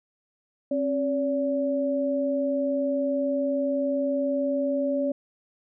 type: tone pair together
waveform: sine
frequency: 269.6 / 571.3 Hz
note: C#4 / D5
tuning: -48 / -48 cents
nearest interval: octave + minor second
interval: 1300 cents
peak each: -26 / -25 dBFS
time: 0.71-5.12 s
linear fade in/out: 5 ms
effects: none